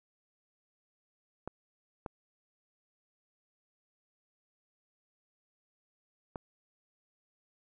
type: clicks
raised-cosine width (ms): 1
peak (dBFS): -24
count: 3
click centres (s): 1.476 / 2.062 / 6.358
effects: none